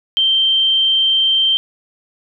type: tone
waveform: sine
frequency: 3136 Hz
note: G7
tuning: in tune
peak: -11 dBFS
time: 0.17-1.57 s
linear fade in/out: 0 ms
effects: none